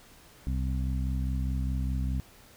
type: harmonic tone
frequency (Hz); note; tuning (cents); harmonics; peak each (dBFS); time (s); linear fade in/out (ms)
64.9; C2; -13; 1 / 2 / 3 / 4; -28 / -34 / -38 / -40; 0.47-2.2; 0
effects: pink hiss -55 dBFS RMS until 2.56 s